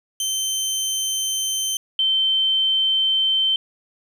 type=tone pair in turn; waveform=20% pulse / sine; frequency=3100 / 3100 Hz; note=G7 / G7; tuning=-20 / -20 cents; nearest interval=unison; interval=0 cents; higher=neither; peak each=-16 dBFS; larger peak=neither; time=0.2-1.77 / 1.99-3.56 s; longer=neither; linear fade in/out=2 ms; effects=9-bit